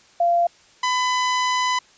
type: tone pair in turn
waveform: sine / sawtooth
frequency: 690 / 1003 Hz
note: F5 / B5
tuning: -21 / +26 cents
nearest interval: tritone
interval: 647 cents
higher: second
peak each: -15 dBFS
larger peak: neither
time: 0.2-0.47 / 0.83-1.79 s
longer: second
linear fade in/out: 5 ms
effects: white hiss -53 dBFS RMS until 1.97 s + resampled to 16000 Hz